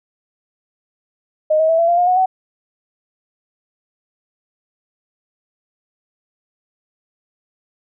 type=tone with pitch steps; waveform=sine; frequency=619 / 636.4 / 654.3 / 672.7 / 691.6 / 711 / 731 / 751.6 Hz; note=D#5 / D#5 / E5 / E5 / F5 / F5 / F#5 / F#5; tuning=-9 / +39 / -13 / +35 / -17 / +31 / -21 / +27 cents; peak=-11 dBFS; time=1.5-2.26 s; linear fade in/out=10 ms; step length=95 ms; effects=none